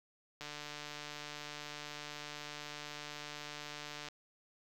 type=click train; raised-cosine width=0.2 ms; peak=-27 dBFS; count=545; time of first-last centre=0.41-4.086 s; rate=148 Hz; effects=9-bit